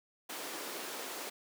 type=high-pass noise; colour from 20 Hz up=pink; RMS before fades=-42 dBFS; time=0.29-1.3 s; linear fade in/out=10 ms; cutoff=290 Hz; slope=24 dB/octave; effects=none

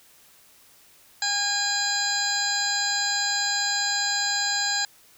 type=harmonic tone with a mistuned harmonic; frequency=815 Hz; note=G#5; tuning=33 cents flat; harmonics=1 / 2 / 3 / 4 / 5 / 6 / 8 / 9; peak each=-32 / -28 / -40 / -39 / -28 / -29 / -37 / -30 dBFS; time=1.22-4.85 s; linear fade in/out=2 ms; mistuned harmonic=8; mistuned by=+17 cents; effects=white hiss -55 dBFS RMS until 5.17 s

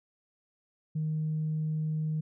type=tone; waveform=sine; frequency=155.56 Hz; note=D#3; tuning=in tune; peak=-27 dBFS; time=0.95-2.21 s; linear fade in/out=10 ms; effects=tanh soft clip ceiling -24 dBFS

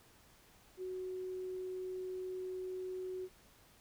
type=tone; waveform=sine; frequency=370.6 Hz; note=F#4; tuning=3 cents sharp; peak=-39 dBFS; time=0.77-3.29 s; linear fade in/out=50 ms; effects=pink hiss -64 dBFS RMS until 3.8 s

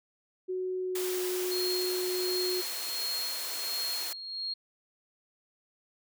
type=tone with pitch glide; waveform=sine; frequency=370 to 364.5 Hz; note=F#4 to F#4; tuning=0 to -26 cents; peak=-30 dBFS; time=0.48-2.62 s; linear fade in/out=20 ms; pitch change=-26 cents; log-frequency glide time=0.8-1.25 s
type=high-pass noise; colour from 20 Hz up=white; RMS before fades=-37 dBFS; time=0.95-4.13 s; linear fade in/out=5 ms; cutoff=330 Hz; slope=24 dB/octave
type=tone with tremolo; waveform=sine; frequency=4260 Hz; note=C8; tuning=30 cents sharp; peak=-31 dBFS; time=1.51-4.54 s; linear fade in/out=10 ms; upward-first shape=sine; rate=1.4 Hz; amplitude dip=60%
effects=none

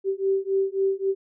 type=beating tone pair; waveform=sine; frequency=386.3 / 390 Hz; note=G4 / G4; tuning=-25 / -9 cents; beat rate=3.7 Hz; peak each=-24 dBFS; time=0.04-1.15 s; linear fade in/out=50 ms; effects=none

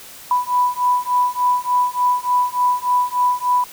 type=beating tone pair; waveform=sine; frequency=987.8 / 991.2 Hz; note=B5 / B5; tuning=0 / +6 cents; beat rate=3.4 Hz; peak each=-18 dBFS; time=0.31-3.64 s; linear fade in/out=2 ms; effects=white hiss -39 dBFS RMS until 3.72 s

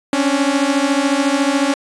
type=beating tone pair; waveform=sawtooth; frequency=272.1 / 286.1 Hz; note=C#4 / D4; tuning=-32 / -45 cents; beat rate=14 Hz; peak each=-13 dBFS; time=0.13-1.74 s; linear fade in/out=2 ms; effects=resampled to 22050 Hz

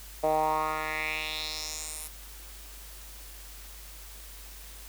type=tone with band-pass filter sweep; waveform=10% pulse; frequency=155.4 Hz; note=D#3; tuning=2 cents flat; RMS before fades=-31 dBFS; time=0.23-2.08 s; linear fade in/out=10 ms; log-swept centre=620 to 11000 Hz; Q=3.2; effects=added 50 Hz sine -46 dBFS peak until 4.88 s + white hiss -48 dBFS RMS until 4.88 s

